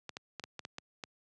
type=clicks; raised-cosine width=0.2 ms; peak=-23 dBFS; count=8; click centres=0.093 / 0.169 / 0.397 / 0.439 / 0.593 / 0.651 / 0.784 / 1.038 s; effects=high-pass 100 Hz 12 dB/octave + resampled to 22050 Hz